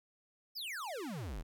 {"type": "exponential sweep", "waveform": "square", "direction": "down", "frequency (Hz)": [5440, 34.65], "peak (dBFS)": -40, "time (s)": [0.55, 1.43], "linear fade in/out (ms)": 20, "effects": []}